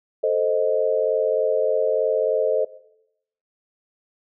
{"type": "chord", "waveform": "sine", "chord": "A diminished", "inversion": "none", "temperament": "equal", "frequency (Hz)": [440, 523.3, 622.3], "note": ["A4", "C5", "Eb5"], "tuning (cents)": [0, 0, 0], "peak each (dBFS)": -22, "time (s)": [0.23, 2.65], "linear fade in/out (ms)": 10, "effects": ["noise-tail reverb RT60 0.8 s tail -18 dB re dry"]}